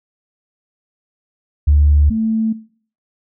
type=tone pair in turn; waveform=sine; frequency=73.42 / 221.7 Hz; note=D2 / A3; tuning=0 / +13 cents; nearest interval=octave + perfect fifth; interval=1913 cents; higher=second; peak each=-7 / -15 dBFS; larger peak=first; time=1.67-2.1 / 2.1-2.53 s; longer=neither; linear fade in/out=10 ms; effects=noise-tail reverb RT60 0.5 s tail -18 dB re dry + tanh soft clip ceiling -3 dBFS